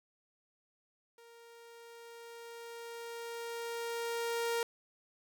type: tone with level ramp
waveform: sawtooth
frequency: 466.2 Hz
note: A#4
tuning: in tune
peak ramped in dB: -52 to -27 dBFS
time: 1.18-4.63 s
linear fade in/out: 2 ms
effects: none